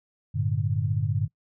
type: chord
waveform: sine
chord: G minor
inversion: none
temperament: equal with one note detuned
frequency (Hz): 98 / 113.68 / 146.83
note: G2 / Bb2 / D3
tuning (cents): 0 / -43 / 0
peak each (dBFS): -27 / -27 / -28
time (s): 0.34-1.28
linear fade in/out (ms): 20
effects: noise-tail reverb RT60 0.1 s tail -24 dB re dry